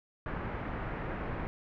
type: low-pass noise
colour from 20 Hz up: pink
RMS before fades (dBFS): -37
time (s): 0.26-1.47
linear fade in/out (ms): 0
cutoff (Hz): 2000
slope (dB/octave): 24
effects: none